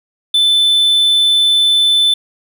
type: tone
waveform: triangle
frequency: 3520 Hz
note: A7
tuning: in tune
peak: -7 dBFS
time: 0.34-2.14 s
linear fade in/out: 5 ms
effects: none